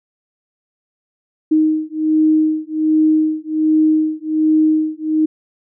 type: beating tone pair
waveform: sine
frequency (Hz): 311.1 / 312.4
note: D#4 / D#4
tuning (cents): 0 / +7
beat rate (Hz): 1.3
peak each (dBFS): -15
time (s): 1.51-5.26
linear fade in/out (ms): 10
effects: none